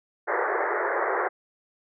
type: band-pass noise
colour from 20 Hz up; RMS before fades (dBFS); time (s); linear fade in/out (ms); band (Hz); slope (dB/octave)
pink; -26; 0.27-1.29; 20; 350 to 2000; 96
effects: none